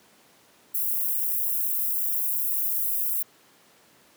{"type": "high-pass noise", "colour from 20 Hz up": "white", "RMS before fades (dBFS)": -26, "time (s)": [0.74, 3.23], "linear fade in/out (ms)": 10, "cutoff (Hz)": 12000, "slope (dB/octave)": 24, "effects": ["pink hiss -57 dBFS RMS until 4.16 s", "high-pass 200 Hz 12 dB/octave"]}